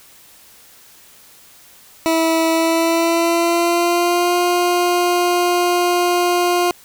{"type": "tone with pitch glide", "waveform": "20% pulse", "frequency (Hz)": [325.9, 353.3], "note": ["E4", "F4"], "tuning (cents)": [-20, 20], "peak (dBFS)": -9, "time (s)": [2.06, 6.71], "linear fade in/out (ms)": 0, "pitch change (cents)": 140, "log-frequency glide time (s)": [2.51, 4.36], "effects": ["white hiss -46 dBFS RMS until 6.84 s"]}